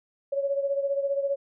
sine beating tone pair, 554.4 / 569.4 Hz, C#5 / C#5, 0 / +46 cents, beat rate 15 Hz, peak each -25 / -31 dBFS, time 0.32-1.36 s, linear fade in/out 10 ms, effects none

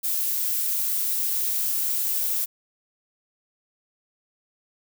violet noise with high-pass filter sweep, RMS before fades -25 dBFS, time 0.03-2.46 s, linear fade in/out 20 ms, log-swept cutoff 320 to 620 Hz, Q 4.5, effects none

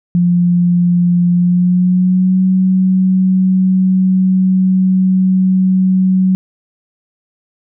sine tone with pitch glide, 175.5 to 187.01 Hz, F3 to F#3, +9 to +19 cents, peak -8 dBFS, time 0.15-6.35 s, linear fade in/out 0 ms, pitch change +110 cents, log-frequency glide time 1.31-2.41 s, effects none

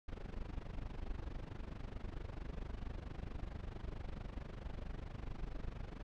brown noise with amplitude modulation, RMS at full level -41 dBFS, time 0.08-6.03 s, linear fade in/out 5 ms, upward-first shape sine, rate 24.5 Hz, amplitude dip 85%, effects low-pass 4000 Hz 12 dB/octave

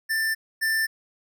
square tone pair in turn, 1778 / 1778 Hz, A6 / A6, +18 / +18 cents, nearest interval unison, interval 0 cents, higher neither, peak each -23 / -22 dBFS, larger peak second, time 0.09-0.35 / 0.61-0.87 s, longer neither, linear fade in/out 20 ms, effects none

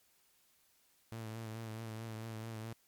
sawtooth tone with vibrato, 111.8 Hz, A2, 28 cents sharp, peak -38 dBFS, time 1.12-2.73 s, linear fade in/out 0 ms, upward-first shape triangle, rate 4.6 Hz, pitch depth 48 cents each way, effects white hiss -71 dBFS RMS until 2.87 s + MP3 96 kbps

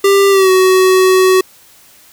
square tone with pitch glide, 395.8 to 374.2 Hz, G4 to F#4, +17 to +20 cents, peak -7 dBFS, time 0.04-1.41 s, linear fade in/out 5 ms, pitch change -97 cents, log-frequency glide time 0.3-0.5 s, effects white hiss -44 dBFS RMS until 2.12 s

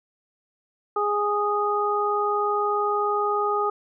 harmonic tone, 413.6 Hz, G#4, 7 cents flat, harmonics 1 / 2 / 3, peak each -25 / -27 / -24 dBFS, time 0.96-3.7 s, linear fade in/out 5 ms, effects none

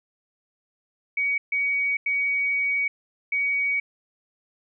sine tone bursts at uneven times, 2254 Hz, C#7, 28 cents sharp, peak -21 dBFS, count 4, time 1.17-1.38 / 1.52-1.97 / 2.06-2.88 / 3.32-3.8 s, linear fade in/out 5 ms, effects none

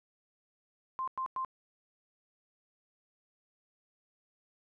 sine tone bursts, 1046.5 Hz, C6, in tune, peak -32 dBFS, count 3, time 0.99-1.448 s, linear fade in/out 0 ms, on 86 ms, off 100 ms, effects none

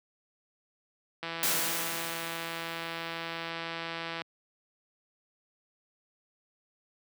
click train, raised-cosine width 0.3 ms, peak -20 dBFS, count 497, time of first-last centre 1.23-4.218 s, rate 166 Hz
white noise with exponential decay, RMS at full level -27 dBFS, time 1.43-3.5 s, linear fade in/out 1 ms, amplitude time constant 450 ms
effects high-pass 150 Hz 12 dB/octave

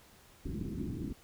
white low-pass noise, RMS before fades -38 dBFS, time 0.45-1.13 s, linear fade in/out 5 ms, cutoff 340 Hz, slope 48 dB/octave, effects pink hiss -60 dBFS RMS until 1.23 s

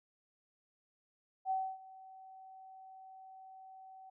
sine tone with ADSR envelope, 761 Hz, F#5, 48 cents sharp, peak -30 dBFS, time 1.45-4.1 s, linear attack 56 ms, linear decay 270 ms, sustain -21 dB, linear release 8 ms, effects none

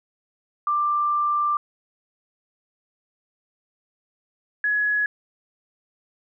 sine tone pair in turn, 1183 / 1684.2 Hz, D6 / G#6, +12 / +24 cents, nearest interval tritone, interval 612 cents, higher second, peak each -19 dBFS, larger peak neither, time 0.67-1.57 / 4.64-5.06 s, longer first, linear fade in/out 2 ms, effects none

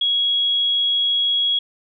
sine tone, 3322 Hz, G#7, in tune, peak -16 dBFS, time 0.01-1.59 s, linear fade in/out 5 ms, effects none

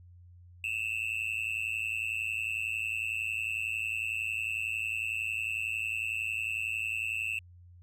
triangle tone with amplitude modulation, 2653 Hz, E7, 10 cents sharp, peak -25 dBFS, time 0.64-7.39 s, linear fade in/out 2 ms, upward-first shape sine, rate 111 Hz, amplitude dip 100%, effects added 88 Hz sine -51 dBFS peak until 7.82 s

